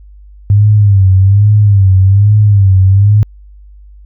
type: tone with vibrato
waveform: sine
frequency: 99.8 Hz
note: G2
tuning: 32 cents sharp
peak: -3 dBFS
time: 0.5-3.23 s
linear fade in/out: 0 ms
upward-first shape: sine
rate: 1.2 Hz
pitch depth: 98 cents each way
effects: added 50 Hz sine -33 dBFS peak until 4.05 s